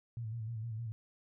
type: tone with vibrato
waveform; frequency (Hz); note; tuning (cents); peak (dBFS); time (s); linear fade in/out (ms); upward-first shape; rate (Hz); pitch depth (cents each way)
sine; 113.1; A2; +48; -37; 0.17-0.92; 0; square; 6.5; 60
effects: none